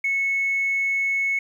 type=tone; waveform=sine; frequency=2200 Hz; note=C#7; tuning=14 cents flat; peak=-19 dBFS; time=0.04-1.39 s; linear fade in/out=5 ms; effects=tanh soft clip ceiling -15 dBFS + 9-bit